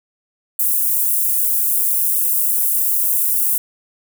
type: high-pass noise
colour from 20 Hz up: white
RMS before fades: -17 dBFS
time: 0.59-3.58 s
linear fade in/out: 5 ms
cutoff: 10000 Hz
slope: 24 dB/octave
effects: none